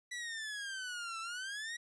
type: exponential two-way sweep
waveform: sawtooth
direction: down then up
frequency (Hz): 1975.5 to 1318.5 to 1922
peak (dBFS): -36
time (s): 0.11-1.77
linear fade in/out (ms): 10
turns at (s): 1.2
effects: resampled to 22050 Hz